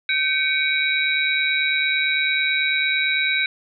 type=tone cluster; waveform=sine; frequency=1545 / 2257 / 2406 / 3852 Hz; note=G6 / C#7 / D7 / B7; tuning=-26 / +31 / +41 / -44 cents; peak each=-25 / -21 / -26 / -24 dBFS; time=0.09-3.46 s; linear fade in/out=2 ms; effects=none